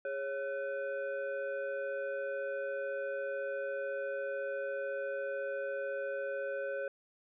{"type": "tone with frequency modulation", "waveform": "sine", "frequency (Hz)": 550, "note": "C#5", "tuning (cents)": -14, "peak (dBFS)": -34, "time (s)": [0.05, 6.88], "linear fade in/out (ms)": 2, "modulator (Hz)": 962, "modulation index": 0.83, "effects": []}